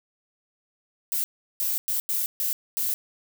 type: noise bursts at uneven times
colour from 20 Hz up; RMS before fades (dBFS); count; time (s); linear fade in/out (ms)
violet; -26; 6; 1.12-1.24 / 1.6-1.78 / 1.88-2 / 2.09-2.26 / 2.4-2.53 / 2.77-2.94; 0
effects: none